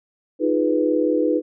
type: chord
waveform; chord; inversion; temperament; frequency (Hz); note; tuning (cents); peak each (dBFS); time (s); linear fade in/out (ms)
sine; F half-diminished seventh; third; equal; 311.1 / 349.2 / 415.3 / 493.9; Eb4 / F4 / Ab4 / Cb5; 0 / 0 / 0 / 0; -20 / -24 / -25 / -21; 0.39-1.42; 50
effects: none